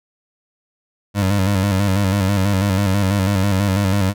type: tone with vibrato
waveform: 25% pulse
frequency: 98 Hz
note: G2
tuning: in tune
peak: -11 dBFS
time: 1.14-4.14 s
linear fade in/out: 50 ms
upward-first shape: square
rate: 6.1 Hz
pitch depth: 63 cents each way
effects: none